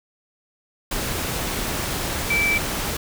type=tone in noise; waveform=sine; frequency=2323 Hz; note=D7; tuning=20 cents flat; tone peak=-18 dBFS; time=2.3-2.58 s; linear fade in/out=5 ms; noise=pink; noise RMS=-26 dBFS; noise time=0.91-2.97 s; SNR=+5 dB; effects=none